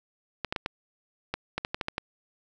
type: clicks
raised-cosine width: 0.3 ms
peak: -13 dBFS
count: 11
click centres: 0.447 / 0.525 / 0.562 / 0.661 / 1.34 / 1.58 / 1.649 / 1.745 / 1.812 / 1.884 / 1.981 s
effects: none